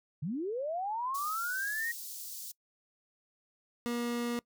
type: linear sweep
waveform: sine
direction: up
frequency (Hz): 130.81 to 1901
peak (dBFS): -32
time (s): 0.22-1.92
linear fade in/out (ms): 10
type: high-pass noise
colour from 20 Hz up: white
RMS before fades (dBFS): -43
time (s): 1.14-2.52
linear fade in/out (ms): 10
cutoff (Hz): 4400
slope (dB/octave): 24
type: tone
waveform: 30% pulse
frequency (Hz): 238.6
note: A#3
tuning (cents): +41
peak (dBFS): -29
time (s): 3.86-4.39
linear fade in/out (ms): 0
effects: noise-tail reverb RT60 0.1 s tail -23 dB re dry